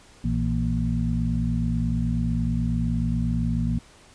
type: harmonic tone with a mistuned harmonic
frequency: 58.27 Hz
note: A#1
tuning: in tune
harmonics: 1 / 2 / 3 / 4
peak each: -27 / -27 / -27 / -27 dBFS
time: 0.24-3.79 s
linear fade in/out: 5 ms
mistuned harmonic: 3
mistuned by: -92 cents
effects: pink hiss -52 dBFS RMS until 4.14 s + resampled to 22050 Hz